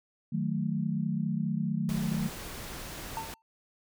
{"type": "chord", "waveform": "sine", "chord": "D# diminished", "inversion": "none", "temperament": "equal", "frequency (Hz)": [155.56, 185, 220], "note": ["D#3", "F#3", "A3"], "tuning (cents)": [0, 0, 0], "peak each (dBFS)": -32, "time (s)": [0.32, 2.29], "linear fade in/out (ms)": 10}
{"type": "noise", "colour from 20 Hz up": "pink", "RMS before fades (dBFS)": -41, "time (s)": [1.89, 3.34], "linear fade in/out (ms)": 0}
{"type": "tone with exponential decay", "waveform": "triangle", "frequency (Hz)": 898, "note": "A5", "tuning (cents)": 35, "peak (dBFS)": -28, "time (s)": [3.17, 3.42], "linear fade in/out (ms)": 0, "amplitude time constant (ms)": 53}
{"effects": []}